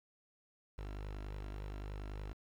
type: tone with flanger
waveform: sawtooth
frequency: 50.5 Hz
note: G#1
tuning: 48 cents flat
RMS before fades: -44 dBFS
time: 0.78-2.33 s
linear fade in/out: 0 ms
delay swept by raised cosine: 2 to 3.1 ms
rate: 3.5 Hz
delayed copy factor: +0.5
effects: low-pass 4000 Hz 12 dB/octave + 11-bit